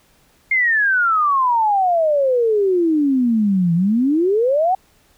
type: exponential two-way sweep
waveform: sine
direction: down then up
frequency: 2142 to 164.81 to 777 Hz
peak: -13 dBFS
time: 0.51-4.75 s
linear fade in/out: 5 ms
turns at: 3.74 s
effects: pink hiss -56 dBFS RMS until 5.17 s